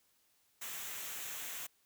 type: noise with comb filter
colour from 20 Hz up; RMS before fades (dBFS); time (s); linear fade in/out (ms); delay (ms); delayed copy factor
white; -43; 0.61-1.67; 10; 0.21; -0.5
effects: white hiss -73 dBFS RMS until 1.85 s